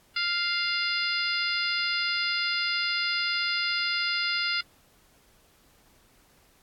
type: harmonic tone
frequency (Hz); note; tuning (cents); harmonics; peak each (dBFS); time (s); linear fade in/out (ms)
698.5; F5; 0; 2 / 3 / 4 / 5 / 6 / 7; -31 / -31 / -33 / -36 / -34 / -31; 0.16-4.61; 5
effects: pink hiss -61 dBFS RMS until 6.62 s + AAC 64 kbps